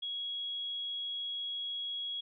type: tone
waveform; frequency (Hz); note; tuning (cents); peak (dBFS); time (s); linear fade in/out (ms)
sine; 3322; G#7; 0; -35; 0.02-2.21; 10
effects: none